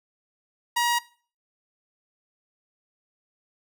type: tone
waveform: sawtooth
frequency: 953 Hz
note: A#5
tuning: 38 cents sharp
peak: -17 dBFS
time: 0.76-0.99 s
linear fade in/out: 10 ms
effects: noise-tail reverb RT60 0.4 s tail -19 dB re dry